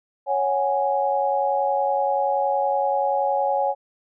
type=chord; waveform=sine; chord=C# suspended fourth; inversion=none; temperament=equal; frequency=554.4 / 740 / 830.6 Hz; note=C#5 / F#5 / G#5; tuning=0 / 0 / 0 cents; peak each=-23 / -26 / -22 dBFS; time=0.26-3.75 s; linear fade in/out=50 ms; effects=none